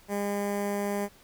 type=tone with notch filter; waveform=15% pulse; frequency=202.7 Hz; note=G#3; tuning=42 cents flat; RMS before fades=-30 dBFS; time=0.08-1.09 s; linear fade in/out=50 ms; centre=3800 Hz; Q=0.8; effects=pink hiss -57 dBFS RMS until 1.23 s